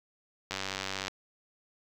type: click train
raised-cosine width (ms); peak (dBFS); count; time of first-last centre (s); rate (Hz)
0.2; -16; 56; 0.51-1.081; 96.3
effects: 8-bit